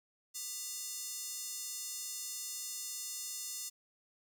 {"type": "tone with high-pass filter", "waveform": "square", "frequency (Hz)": 399.2, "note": "G4", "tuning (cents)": 32, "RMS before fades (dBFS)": -42, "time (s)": [0.34, 3.7], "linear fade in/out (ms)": 20, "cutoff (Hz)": 6400, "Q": 1.8, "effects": []}